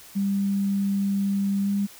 sine tone with pitch glide, 198.2 to 200.5 Hz, G3 to G3, +19 to +39 cents, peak -21 dBFS, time 0.15-1.87 s, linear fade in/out 20 ms, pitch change +20 cents, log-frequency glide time 1.62-1.7 s, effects white hiss -47 dBFS RMS until 1.99 s

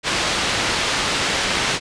white low-pass noise, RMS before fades -21 dBFS, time 0.03-1.8 s, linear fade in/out 50 ms, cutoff 4000 Hz, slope 12 dB/octave, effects resampled to 22050 Hz

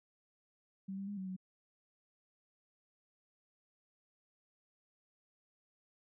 sine tone with pitch steps, 192.8 / 196.3 / 204 / 189 / 186.4 Hz, G3 / G3 / G#3 / F#3 / F#3, -28 / +3 / -31 / +37 / +13 cents, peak -39 dBFS, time 0.88-1.365 s, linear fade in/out 10 ms, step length 97 ms, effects none

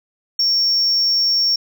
sine tone, 5490 Hz, F8, 31 cents flat, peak -12 dBFS, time 0.39-1.56 s, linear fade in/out 5 ms, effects tanh soft clip ceiling -11 dBFS + 9-bit

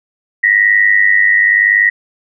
sine tone pair together, 1865 / 1965.8 Hz, A#6 / B6, 0 / -9 cents, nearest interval minor second, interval 91 cents, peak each -10 dBFS, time 0.43-1.9 s, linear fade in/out 10 ms, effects none

